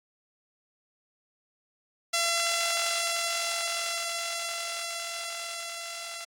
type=tone with level ramp; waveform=5% pulse; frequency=678 Hz; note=E5; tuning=49 cents sharp; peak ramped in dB=-13 to -26 dBFS; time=2.13-6.25 s; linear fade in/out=10 ms; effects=AAC 48 kbps